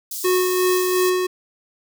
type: high-pass noise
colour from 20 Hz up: white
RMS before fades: -29 dBFS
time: 0.11-1.1 s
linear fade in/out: 5 ms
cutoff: 4600 Hz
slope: 24 dB/octave
type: tone with tremolo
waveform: square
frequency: 366.2 Hz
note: F#4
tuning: 18 cents flat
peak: -16 dBFS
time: 0.24-1.27 s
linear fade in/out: 10 ms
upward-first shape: sine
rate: 2.8 Hz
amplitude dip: 35%
effects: none